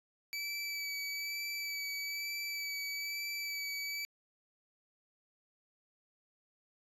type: tone with vibrato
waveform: 25% pulse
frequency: 2300 Hz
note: D7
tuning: 37 cents flat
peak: -33 dBFS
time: 0.33-4.05 s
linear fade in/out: 0 ms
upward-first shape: sine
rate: 1.1 Hz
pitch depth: 16 cents each way
effects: resampled to 32000 Hz